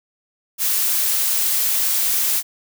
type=noise; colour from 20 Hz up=blue; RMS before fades=-19 dBFS; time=0.58-2.43 s; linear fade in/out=50 ms; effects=none